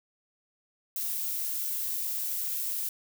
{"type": "noise", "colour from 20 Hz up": "violet", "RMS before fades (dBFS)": -32, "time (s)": [0.96, 2.89], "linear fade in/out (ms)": 2, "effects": []}